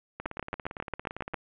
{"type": "two click trains", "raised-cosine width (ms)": 0.5, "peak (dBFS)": [-22, -16], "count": [21, 9], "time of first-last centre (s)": [[0.2, 1.336], [0.26, 1.343]], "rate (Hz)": [17.6, 7.39], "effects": ["resampled to 8000 Hz", "9-bit"]}